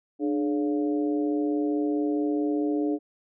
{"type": "harmonic tone with a mistuned harmonic", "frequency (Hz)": 140.7, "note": "C#3", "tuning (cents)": 26, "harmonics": [2, 3, 4, 5], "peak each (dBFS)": [-24, -30, -37, -39], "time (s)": [0.19, 2.99], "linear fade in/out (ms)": 50, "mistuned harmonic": 2, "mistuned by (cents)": 96, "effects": []}